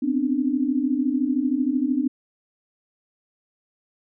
sine tone cluster, 251.4 / 264.6 / 297.3 Hz, B3 / C4 / D4, +31 / +20 / +21 cents, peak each -24 dBFS, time 0.02-2.08 s, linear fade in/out 10 ms, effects none

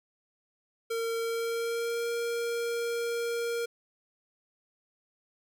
square tone with pitch glide, 458.2 to 468.4 Hz, A#4 to A#4, -30 to +8 cents, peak -30 dBFS, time 0.9-3.66 s, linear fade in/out 10 ms, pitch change +38 cents, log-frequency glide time 1.19-2.1 s, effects 11-bit

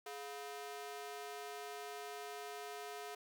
sawtooth ring-modulated tone, 564 Hz, C#5, 30 cents sharp, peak -38 dBFS, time 0.06-3.15 s, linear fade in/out 5 ms, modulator 144 Hz, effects none

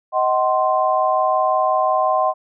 sine chord, C diminished, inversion first, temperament just, 627.9 / 753.5 / 1046.5 Hz, Eb5 / Gb5 / C6, +16 / +31 / 0 cents, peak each -19 dBFS, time 0.12-2.34 s, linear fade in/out 50 ms, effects none

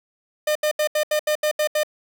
45% pulse tone bursts, 606 Hz, D#5, 46 cents flat, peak -18 dBFS, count 9, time 0.47-1.834 s, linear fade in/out 5 ms, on 84 ms, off 76 ms, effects none

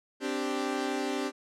sawtooth chord, C suspended second, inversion none, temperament equal, 261.6 / 293.7 / 392 Hz, C4 / D4 / G4, 0 / 0 / 0 cents, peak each -30 dBFS, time 0.2-1.32 s, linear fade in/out 50 ms, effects low-pass 8000 Hz 12 dB/octave

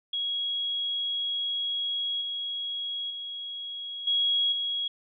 sine tone with level steps, 3314 Hz, G#7, 4 cents flat, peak -27 / -30 / -34 / -22 / -27 dBFS, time 0.13-4.88 s, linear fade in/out 5 ms, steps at 2.21 / 3.1 / 4.07 / 4.52 s, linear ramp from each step 5 ms, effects none

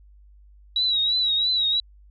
sine tone with vibrato, 3877 Hz, B7, 33 cents flat, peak -19 dBFS, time 0.76-1.8 s, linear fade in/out 2 ms, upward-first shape triangle, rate 3 Hz, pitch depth 79 cents each way, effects added 50 Hz sine -48 dBFS peak until 2.1 s

